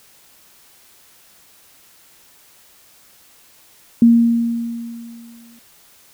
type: tone with exponential decay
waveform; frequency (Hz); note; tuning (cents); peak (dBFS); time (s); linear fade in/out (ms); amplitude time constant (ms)
sine; 233.1; A#3; 0; -5; 4.02-5.59; 2; 340
effects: white hiss -50 dBFS RMS until 6.13 s